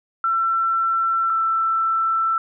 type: tone pair in turn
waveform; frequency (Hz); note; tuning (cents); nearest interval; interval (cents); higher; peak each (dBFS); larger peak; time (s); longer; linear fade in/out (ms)
sine; 1345 / 1332.6; E6 / E6; +34 / +18; unison; 16; first; -17; neither; 0.24-1.3 / 1.3-2.38; second; 2
effects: none